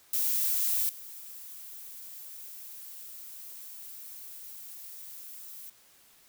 violet noise with level steps, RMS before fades -28 / -45 dBFS, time 0.13-5.7 s, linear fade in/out 5 ms, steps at 0.89 s, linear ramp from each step 2 ms, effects white hiss -60 dBFS RMS until 6.28 s

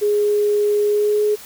sine tone with pitch glide, 415.3 to 420.6 Hz, G#4 to G#4, 0 to +22 cents, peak -14 dBFS, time 0.01-1.36 s, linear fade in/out 20 ms, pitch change +22 cents, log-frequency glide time 0.86-1.23 s, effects white hiss -39 dBFS RMS until 1.45 s

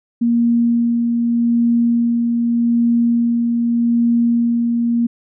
sine tone with tremolo, 235.2 Hz, A#3, 16 cents sharp, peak -11 dBFS, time 0.21-5.07 s, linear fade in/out 10 ms, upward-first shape sine, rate 0.83 Hz, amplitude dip 30%, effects none

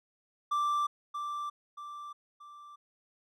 triangle tone with echo, 1174.7 Hz, D6, in tune, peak -25 dBFS, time 0.51-0.87 s, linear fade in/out 10 ms, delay 630 ms, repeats 3, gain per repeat -7 dB, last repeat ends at 2.76 s, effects none

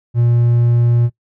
triangle tone, 119.1 Hz, A#2, 38 cents sharp, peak -8 dBFS, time 0.14-1.1 s, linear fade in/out 50 ms, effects noise-tail reverb RT60 0.1 s tail -20 dB re dry

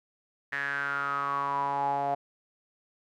sawtooth tone with band-pass filter sweep, 140.7 Hz, C#3, 26 cents sharp, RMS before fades -30 dBFS, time 0.52-2.15 s, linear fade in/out 10 ms, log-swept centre 1800 to 720 Hz, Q 9.2, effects none

